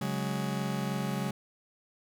40% pulse chord, C# suspended fourth, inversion none, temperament just, 138.59 / 184.79 / 207.9 Hz, C#3 / F#3 / G#3, 0 / -2 / +2 cents, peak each -34 dBFS, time 0.01-1.31 s, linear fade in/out 5 ms, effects none

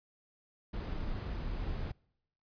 brown noise, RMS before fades -37 dBFS, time 0.73-1.92 s, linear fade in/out 10 ms, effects noise-tail reverb RT60 0.8 s tail -26 dB re dry + resampled to 11025 Hz

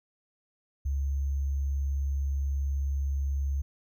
sine tone with sample-and-hold, 69.4 Hz, C#2, 3 cents sharp, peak -26 dBFS, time 0.85-3.62 s, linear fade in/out 10 ms, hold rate 6300 Hz, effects none

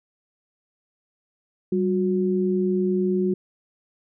sine tone pair together, 192.82 / 364 Hz, G3 / F#4, -28 / -28 cents, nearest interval major seventh, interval 1100 cents, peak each -22 dBFS, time 1.72-3.34 s, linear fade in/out 5 ms, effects none

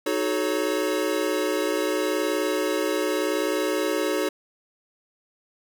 square chord, D# half-diminished seventh, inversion none, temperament equal with one note detuned, 311.1 / 370 / 430.7 / 554.4 Hz, D#4 / F#4 / A4 / C#5, 0 / 0 / -37 / 0 cents, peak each -29 dBFS, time 0.06-4.29 s, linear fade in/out 5 ms, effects none

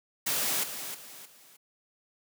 white noise with echo, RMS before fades -29 dBFS, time 0.26-0.64 s, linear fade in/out 10 ms, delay 310 ms, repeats 3, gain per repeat -9 dB, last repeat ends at 1.57 s, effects high-pass 150 Hz 12 dB/octave

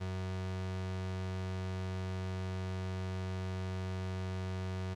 35% pulse tone, 93.3 Hz, F#2, 15 cents sharp, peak -34 dBFS, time 0-4.95 s, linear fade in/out 20 ms, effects low-pass 6000 Hz 12 dB/octave + 12-bit

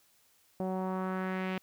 sawtooth tone with low-pass filter sweep, 187 Hz, F#3, 19 cents sharp, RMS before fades -34 dBFS, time 0.6-1.58 s, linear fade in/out 0 ms, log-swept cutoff 660 to 2700 Hz, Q 2.1, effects white hiss -67 dBFS RMS until 1.62 s

